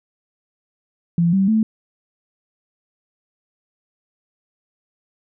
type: tone with pitch steps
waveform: sine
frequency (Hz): 170.2 / 193.26 / 219.5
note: F3 / G3 / A3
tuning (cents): -44 / -24 / -4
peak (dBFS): -13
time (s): 1.18-1.63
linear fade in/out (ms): 2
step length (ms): 150
effects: none